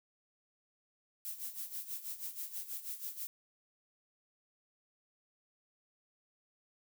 violet noise with tremolo, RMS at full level -40 dBFS, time 1.25-3.27 s, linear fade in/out 0 ms, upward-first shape sine, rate 6.2 Hz, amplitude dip 75%, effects none

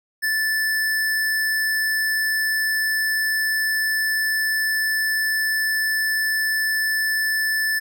square tone, 1753 Hz, A6, 7 cents flat, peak -20 dBFS, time 0.22-7.8 s, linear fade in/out 20 ms, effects none

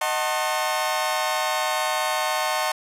sawtooth chord, D# diminished seventh, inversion none, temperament just, 622.3 / 746.7 / 896 / 1075.3 Hz, D#5 / F#5 / A5 / C6, 0 / +16 / +31 / +47 cents, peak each -24 dBFS, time 0.01-2.72 s, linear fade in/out 5 ms, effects resampled to 32000 Hz + 8-bit

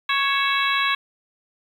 harmonic tone with a mistuned harmonic, 554.4 Hz, C#5, in tune, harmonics 2 / 3 / 4 / 5 / 6 / 7, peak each -23 / -25 / -26 / -27 / -28 / -28 dBFS, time 0.09-0.95 s, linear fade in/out 5 ms, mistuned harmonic 5, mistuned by -75 cents, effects 8-bit

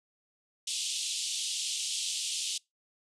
pink band-pass noise, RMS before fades -34 dBFS, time 0.67-2.58 s, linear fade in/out 5 ms, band 2900 to 9400 Hz, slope 48 dB/octave, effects noise-tail reverb RT60 0.2 s tail -25 dB re dry

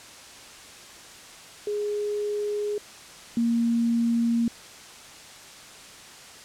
sine tone pair in turn, 415.3 / 233.1 Hz, G#4 / A#3, 0 / 0 cents, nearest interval minor seventh, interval 1000 cents, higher first, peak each -25 / -20 dBFS, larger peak second, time 1.67-2.78 / 3.37-4.48 s, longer neither, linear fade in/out 2 ms, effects white hiss -45 dBFS RMS until 6.44 s + low-pass 8000 Hz 12 dB/octave

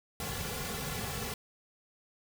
pink noise with comb filter, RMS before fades -37 dBFS, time 0.2-1.34 s, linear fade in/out 2 ms, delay 3.2 ms, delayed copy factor -0.95, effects none

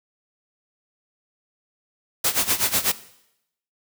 white noise with tremolo, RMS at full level -19 dBFS, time 2.24-2.92 s, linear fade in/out 5 ms, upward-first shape sine, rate 8.1 Hz, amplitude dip 85%, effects noise-tail reverb RT60 0.8 s tail -17 dB re dry

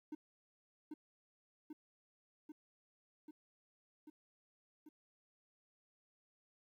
triangle tone with echo, 304.7 Hz, D#4, 36 cents flat, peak -40 dBFS, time 0.12-0.15 s, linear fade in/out 5 ms, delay 790 ms, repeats 6, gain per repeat -2 dB, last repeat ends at 4.89 s, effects 13-bit

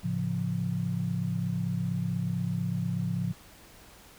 sine chord, A augmented, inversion none, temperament equal, 110 / 138.59 / 174.61 Hz, A2 / C#3 / E#3, 0 / 0 / 0 cents, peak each -33 / -33 / -30 dBFS, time 0.03-3.33 s, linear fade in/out 20 ms, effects pink hiss -53 dBFS RMS until 4.18 s

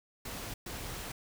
pink noise bursts at uneven times, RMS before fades -41 dBFS, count 2, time 0.25-0.54 / 0.66-1.12 s, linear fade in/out 5 ms, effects none

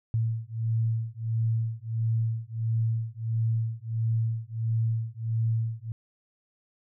sine beating tone pair, 112.4 / 113.9 Hz, A2 / A#2, +37 / -40 cents, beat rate 1.5 Hz, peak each -28 / -28 dBFS, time 0.14-5.92 s, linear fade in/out 0 ms, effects none

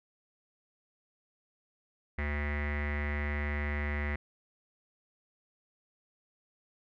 square tone with low-pass filter, 73.42 Hz, D2, in tune, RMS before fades -33 dBFS, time 2.18-4.16 s, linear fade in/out 5 ms, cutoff 2000 Hz, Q 9.9, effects none

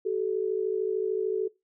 sine tone pair together, 380.1 / 433.5 Hz, F#4 / A4, +47 / -26 cents, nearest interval major second, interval 227 cents, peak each -28 dBFS, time 0.05-1.48 s, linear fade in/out 10 ms, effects noise-tail reverb RT60 0.2 s tail -20 dB re dry

